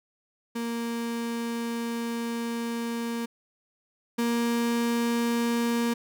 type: tone pair in turn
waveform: 35% pulse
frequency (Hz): 233.1 / 234.9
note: A#3 / A#3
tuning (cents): 0 / +13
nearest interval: unison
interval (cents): 13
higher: second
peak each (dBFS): -27 / -22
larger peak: second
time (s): 0.55-3.26 / 4.18-5.94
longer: first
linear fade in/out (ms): 10
effects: none